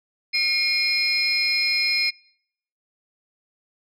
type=tone cluster; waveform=sine; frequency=2167 / 2415 / 4187 / 5110 Hz; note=C#7 / D7 / C8 / D#8; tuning=-40 / +48 / 0 / +45 cents; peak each=-24 / -25 / -24 / -22 dBFS; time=0.33-2.11 s; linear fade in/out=20 ms; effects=noise-tail reverb RT60 0.7 s tail -26 dB re dry + tanh soft clip ceiling -12 dBFS